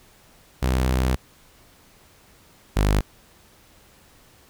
sawtooth tone pair in turn, 63.9 / 50.72 Hz, C2 / G#1, -40 / -40 cents, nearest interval major third, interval 400 cents, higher first, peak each -15 / -13 dBFS, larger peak second, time 0.62-1.16 / 2.76-3.01 s, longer first, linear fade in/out 10 ms, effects pink hiss -54 dBFS RMS until 4.49 s

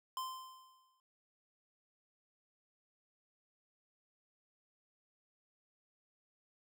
square tone with exponential decay, 1038 Hz, C6, 14 cents flat, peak -37 dBFS, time 0.17-1 s, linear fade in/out 1 ms, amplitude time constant 180 ms, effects none

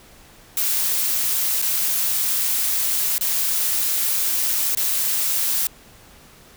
blue noise with dropouts, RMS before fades -21 dBFS, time 0.57-5.67 s, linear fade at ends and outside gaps 1 ms, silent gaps 1.617-1.623 / 3.181-3.21 / 4.75-4.772 s, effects pink hiss -48 dBFS RMS until 6.56 s

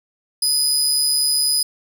25% pulse tone, 4986 Hz, D#8, 3 cents sharp, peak -11 dBFS, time 0.42-1.63 s, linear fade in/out 5 ms, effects none

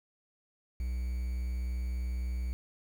triangle tone with quantisation, 61.74 Hz, B1, in tune, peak -29 dBFS, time 0.8-2.53 s, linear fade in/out 0 ms, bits 9, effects none

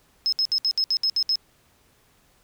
sine tone bursts, 5170 Hz, E8, 34 cents flat, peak -18 dBFS, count 9, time 0.26-1.356 s, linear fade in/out 0 ms, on 64 ms, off 65 ms, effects tanh soft clip ceiling -14 dBFS + pink hiss -61 dBFS RMS until 2.43 s

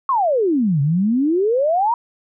sine exponential two-way sweep, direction down then up, 1130 to 135.7 to 974 Hz, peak -14 dBFS, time 0.09-1.94 s, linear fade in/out 2 ms, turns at 0.81 s, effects none

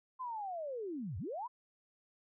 sine linear two-way sweep, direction down then up, 1046.5 to 76.9 to 1041 Hz, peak -38 dBFS, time 0.19-1.48 s, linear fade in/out 20 ms, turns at 1.18 s, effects none

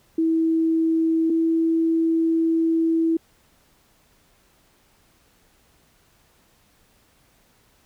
sine tone pair in turn, 324.8 / 327.2 Hz, E4 / E4, -26 / -13 cents, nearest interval unison, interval 13 cents, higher second, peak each -17 dBFS, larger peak neither, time 0.18-1.3 / 1.3-3.17 s, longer second, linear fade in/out 5 ms, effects pink hiss -60 dBFS RMS until 7.85 s

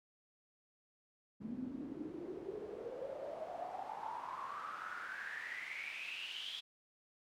pink noise with band-pass filter sweep, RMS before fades -45 dBFS, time 1.4-6.61 s, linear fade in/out 20 ms, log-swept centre 220 to 3400 Hz, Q 9.9, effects none

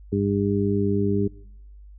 harmonic tone, 100.5 Hz, G2, 44 cents sharp, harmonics 1 / 2 / 3 / 4, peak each -25 / -24 / -27 / -25 dBFS, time 0.12-1.28 s, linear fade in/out 10 ms, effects noise-tail reverb RT60 1.0 s tail -25 dB re dry + added 50 Hz sine -42 dBFS peak until 1.98 s

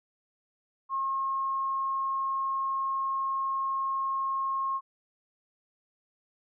sine tone, 1078 Hz, C#6, 49 cents flat, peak -27 dBFS, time 0.89-4.81 s, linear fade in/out 50 ms, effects none

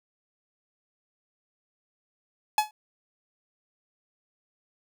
45% pulse tone with exponential decay, 851 Hz, G#5, 42 cents sharp, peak -16 dBFS, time 2.58-2.71 s, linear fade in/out 2 ms, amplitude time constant 28 ms, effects none

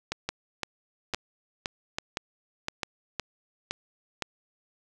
two click trains, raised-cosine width 0.2 ms, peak -12 / -12 dBFS, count 4 / 9, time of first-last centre 0.29-2.832 / 0.12-4.223 s, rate 1.18 / 1.95 Hz, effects none

